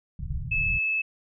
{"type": "low-pass noise", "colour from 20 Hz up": "pink", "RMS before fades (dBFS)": -31, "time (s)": [0.19, 0.79], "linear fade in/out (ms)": 5, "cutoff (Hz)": 160, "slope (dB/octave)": 48}
{"type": "tone", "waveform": "sine", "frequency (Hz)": 2607, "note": "E7", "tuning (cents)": -20, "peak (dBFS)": -23, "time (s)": [0.51, 1.02], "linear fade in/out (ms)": 10}
{"effects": []}